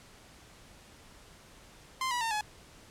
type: tone with pitch steps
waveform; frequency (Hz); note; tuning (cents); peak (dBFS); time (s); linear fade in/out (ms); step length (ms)
sawtooth; 1043 / 973.2 / 908 / 847.2; C6 / B5 / A#5 / G#5; -6 / -26 / -46 / +34; -26; 2.01-2.41; 2; 100
effects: pink hiss -55 dBFS RMS until 2.9 s + low-pass 10000 Hz 12 dB/octave